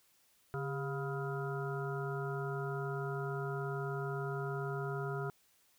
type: harmonic tone with a mistuned harmonic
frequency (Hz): 140.7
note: C#3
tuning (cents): +26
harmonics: 1 / 3 / 5 / 7 / 9 / 10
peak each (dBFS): -38 / -40 / -46 / -49 / -47 / -46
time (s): 0.54-5.3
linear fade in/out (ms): 0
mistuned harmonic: 3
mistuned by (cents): -80
effects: white hiss -70 dBFS RMS until 5.78 s